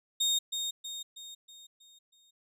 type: tone with echo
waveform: 30% pulse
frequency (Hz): 3700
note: A#7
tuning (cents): -14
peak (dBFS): -23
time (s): 0.2-0.39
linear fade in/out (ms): 10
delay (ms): 320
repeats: 6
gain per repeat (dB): -6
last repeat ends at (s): 2.31
effects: resampled to 32000 Hz